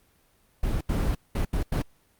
brown noise bursts at uneven times, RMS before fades -25 dBFS, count 5, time 0.63-0.81 / 0.89-1.15 / 1.35-1.45 / 1.53-1.63 / 1.72-1.82 s, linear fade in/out 5 ms, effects pink hiss -64 dBFS RMS until 2.19 s + Opus 32 kbps

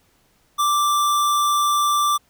square tone, 1174.7 Hz, D6, in tune, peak -17 dBFS, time 0.58-2.18 s, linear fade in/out 20 ms, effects pink hiss -61 dBFS RMS until 2.29 s

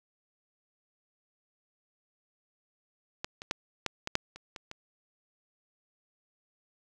clicks, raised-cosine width 0.2 ms, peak -16 / -24 / -12 / -12 / -16 / -8 / -28 / -24 / -24 dBFS, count 9, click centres 3.245 / 3.419 / 3.511 / 3.863 / 4.074 / 4.154 / 4.36 / 4.562 / 4.714 s, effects none

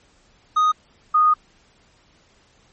triangle / sine tone pair in turn, 1244.5 / 1237.5 Hz, D#6 / D#6, 0 / -10 cents, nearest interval unison, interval 10 cents, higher first, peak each -12 dBFS, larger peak neither, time 0.56-0.72 / 1.14-1.34 s, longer second, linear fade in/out 10 ms, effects pink hiss -57 dBFS RMS until 2.72 s + MP3 32 kbps

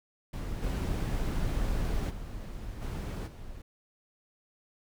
brown noise with level steps, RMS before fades -35 / -30 / -40 / -34 / -44 dBFS, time 0.33-3.62 s, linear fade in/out 5 ms, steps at 0.62 / 2.09 / 2.81 / 3.26 s, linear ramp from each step 20 ms, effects none

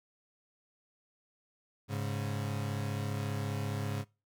35% pulse tone pair together, 103.83 / 138.6 Hz, G#2 / C#3, 0 / 0 cents, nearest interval perfect fourth, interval 500 cents, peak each -33 / -36 dBFS, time 1.88-4.05 s, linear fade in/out 50 ms, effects noise-tail reverb RT60 0.3 s tail -24 dB re dry

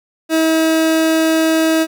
30% pulse tone, 321 Hz, E4, 46 cents flat, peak -9 dBFS, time 0.29-1.87 s, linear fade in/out 50 ms, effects none

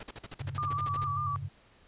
pink noise bursts, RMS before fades -42 dBFS, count 14, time 0-1.046 s, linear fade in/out 5 ms, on 32 ms, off 46 ms
sine chord, F# suspended second, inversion none, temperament equal, 92.5 / 103.83 / 138.59 Hz, F#2 / G#2 / C#3, 0 / 0 / 0 cents, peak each -40 / -39 / -38 dBFS, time 0.39-1.49 s, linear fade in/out 20 ms
sine tone with vibrato, 1174.7 Hz, D6, in tune, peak -30 dBFS, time 0.58-1.36 s, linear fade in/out 0 ms, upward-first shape square, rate 5.1 Hz, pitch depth 37 cents each way
effects pink hiss -61 dBFS RMS until 1.87 s + resampled to 8000 Hz

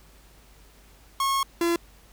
45% pulse tone pair in turn, 1090 / 340.4 Hz, C#6 / F4, -29 / -44 cents, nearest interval octave + minor sixth, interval 2015 cents, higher first, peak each -22 / -21 dBFS, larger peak second, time 1.2-1.43 / 1.61-1.76 s, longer first, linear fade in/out 2 ms, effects added 50 Hz sine -53 dBFS peak until 2.12 s + pink hiss -56 dBFS RMS until 2.12 s

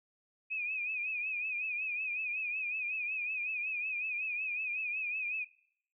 sine tone with vibrato, 2501 Hz, D#7, 8 cents sharp, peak -33 dBFS, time 0.5-5.45 s, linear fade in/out 20 ms, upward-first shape triangle, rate 5.4 Hz, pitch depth 96 cents each way, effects noise-tail reverb RT60 0.7 s tail -22 dB re dry

